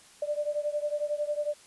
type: beating tone pair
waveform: sine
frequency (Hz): 588 / 599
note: D5 / D5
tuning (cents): +2 / +34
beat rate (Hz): 11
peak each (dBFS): -30 / -32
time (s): 0.22-1.54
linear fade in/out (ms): 5
effects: white hiss -55 dBFS RMS until 1.66 s + resampled to 24000 Hz